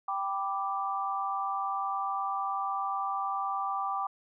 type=chord; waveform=sine; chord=G major; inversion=none; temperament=equal; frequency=784 / 987.8 / 1174.7 Hz; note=G5 / B5 / D6; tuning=0 / 0 / 0 cents; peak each=-33 / -38 / -32 dBFS; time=0.08-4.07 s; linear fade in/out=5 ms; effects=none